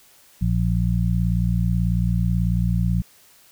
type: harmonic tone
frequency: 58.27 Hz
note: A#1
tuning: in tune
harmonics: 1 / 2 / 3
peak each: -22 / -22 / -22 dBFS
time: 0.41-3.02 s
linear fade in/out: 10 ms
effects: white hiss -53 dBFS RMS until 3.51 s